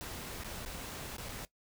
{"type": "noise with dropouts", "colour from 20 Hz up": "pink", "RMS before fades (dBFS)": -43, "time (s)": [0.01, 1.45], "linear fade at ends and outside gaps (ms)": 0, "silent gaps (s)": [[0.436, 0.445], [0.65, 0.66], [1.166, 1.182], [1.287, 1.292]], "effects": ["noise-tail reverb RT60 0.1 s tail -18 dB re dry"]}